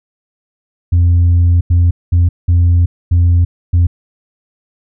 sine tone bursts at uneven times, 86.7 Hz, F2, 12 cents flat, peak -4 dBFS, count 6, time 0.92-1.61 / 1.7-1.91 / 2.12-2.29 / 2.48-2.86 / 3.11-3.45 / 3.73-3.87 s, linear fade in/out 10 ms, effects tanh soft clip ceiling -5 dBFS

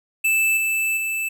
square tone with level steps, 2637 Hz, E7, in tune, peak -17 / -20 / -23 dBFS, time 0.24-1.29 s, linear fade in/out 10 ms, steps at 0.57 / 0.97 s, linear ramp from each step 2 ms, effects none

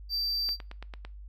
triangle tone, 4672 Hz, D8, 10 cents flat, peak -27 dBFS, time 0.09-0.57 s, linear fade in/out 50 ms
click train, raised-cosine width 0.3 ms, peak -26 dBFS, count 6, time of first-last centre 0.49-1.05 s, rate 8.93 Hz
effects noise-tail reverb RT60 0.3 s tail -21 dB re dry + added 50 Hz sine -42 dBFS peak until 1.28 s

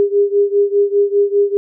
sine beating tone pair, 403.2 / 408.2 Hz, G4 / G#4, +49 / -30 cents, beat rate 5 Hz, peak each -13 / -15 dBFS, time 0-1.57 s, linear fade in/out 0 ms, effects none

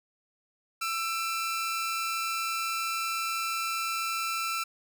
sawtooth tone pair together, 1335.7 / 2384 Hz, E6 / D7, +22 / +25 cents, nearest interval minor seventh, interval 1003 cents, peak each -26 / -34 dBFS, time 0.81-4.64 s, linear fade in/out 10 ms, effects none

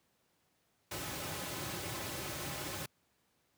pink noise with comb filter, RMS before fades -40 dBFS, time 0.91-2.86 s, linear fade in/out 5 ms, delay 4.3 ms, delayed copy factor -0.55, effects pink hiss -75 dBFS RMS until 3.57 s + high-pass 100 Hz 12 dB/octave

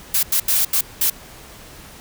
blue noise bursts at uneven times, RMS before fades -17 dBFS, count 5, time 0.14-0.23 / 0.32-0.4 / 0.48-0.65 / 0.73-0.81 / 1.01-1.1 s, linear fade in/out 5 ms, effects pink hiss -41 dBFS RMS until 2 s

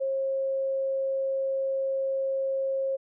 sine tone, 538 Hz, C5, 48 cents sharp, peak -25 dBFS, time 0-2.97 s, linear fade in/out 20 ms, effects none

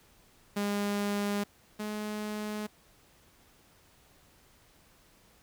sawtooth tone pair in turn, 203.7 / 211.4 Hz, G#3 / G#3, -33 / +31 cents, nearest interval minor second, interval 64 cents, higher second, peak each -25 / -30 dBFS, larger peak first, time 0.56-1.44 / 1.79-2.67 s, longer neither, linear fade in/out 10 ms, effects pink hiss -62 dBFS RMS until 5.42 s

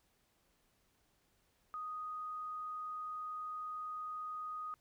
sine tone, 1244.5 Hz, D#6, in tune, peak -40 dBFS, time 1.74-4.74 s, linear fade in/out 0 ms, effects pink hiss -75 dBFS RMS until 4.8 s

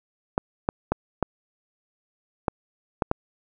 clicks, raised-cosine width 1 ms, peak -7 dBFS, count 7, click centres 0.379 / 0.689 / 0.92 / 1.227 / 2.482 / 3.022 / 3.114 s, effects none

